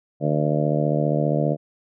harmonic tone, 75 Hz, D2, 37 cents sharp, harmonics 2 / 3 / 4 / 5 / 6 / 7 / 8 / 9, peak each -22 / -28 / -27 / -34 / -29 / -28 / -26 / -30 dBFS, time 0.2-1.57 s, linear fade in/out 50 ms, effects none

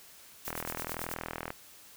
blue noise with tremolo, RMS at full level -39 dBFS, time 0.45-1.14 s, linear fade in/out 0 ms, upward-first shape sine, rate 9.2 Hz, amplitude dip 80%
click train, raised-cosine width 0.5 ms, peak -20 dBFS, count 43, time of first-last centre 0.48-1.504 s, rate 41 Hz
effects white hiss -54 dBFS RMS until 1.96 s

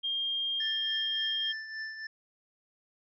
sine tone, 3212 Hz, G7, 41 cents sharp, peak -29 dBFS, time 0.03-1.53 s, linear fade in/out 20 ms
square tone with tremolo, 1764 Hz, A6, 4 cents sharp, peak -35 dBFS, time 0.6-2.07 s, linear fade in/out 5 ms, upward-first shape triangle, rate 3.5 Hz, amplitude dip 60%
effects resampled to 16000 Hz

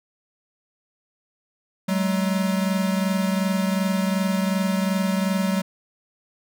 square tone pair together, 188.9 / 211.6 Hz, F#3 / G#3, +36 / +33 cents, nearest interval major second, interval 197 cents, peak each -22 / -27 dBFS, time 1.88-5.62 s, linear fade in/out 10 ms, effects none

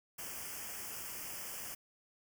white band-stop noise, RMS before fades -44 dBFS, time 0.18-1.75 s, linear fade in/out 10 ms, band 3200 to 4800 Hz, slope 96 dB/octave, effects none

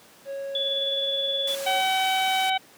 triangle tone, 551 Hz, C#5, 11 cents flat, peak -28 dBFS, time 0.25-1.83 s, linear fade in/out 50 ms
sine tone with tremolo, 3435 Hz, A7, 42 cents flat, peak -23 dBFS, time 0.55-1.55 s, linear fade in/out 2 ms, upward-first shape sine, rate 19 Hz, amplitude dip 30%
white low-pass noise, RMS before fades -37 dBFS, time 1.47-2.5 s, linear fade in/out 5 ms, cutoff 11000 Hz, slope 12 dB/octave
harmonic tone, 760 Hz, F#5, 46 cents sharp, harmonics 1 / 2 / 3 / 4 / 5, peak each -23 / -33 / -29 / -29 / -32 dBFS, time 1.66-2.58 s, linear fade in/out 10 ms
effects pink hiss -52 dBFS RMS until 2.77 s + high-pass 200 Hz 12 dB/octave

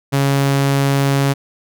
sawtooth tone, 138.59 Hz, C#3, in tune, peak -9 dBFS, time 0.12-1.34 s, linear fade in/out 20 ms, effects none

